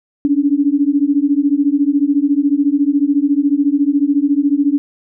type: beating tone pair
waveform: sine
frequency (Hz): 278.7 / 292.7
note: C#4 / D4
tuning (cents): +9 / -6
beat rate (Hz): 14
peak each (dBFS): -14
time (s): 0.25-4.78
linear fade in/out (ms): 0
effects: none